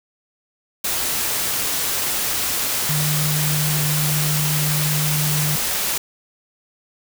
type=tone in noise; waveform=sine; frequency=150.6 Hz; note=D3; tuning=44 cents sharp; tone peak=-20 dBFS; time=2.89-5.56 s; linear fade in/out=5 ms; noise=white; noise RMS=-22 dBFS; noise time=0.84-5.98 s; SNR=-1 dB; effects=none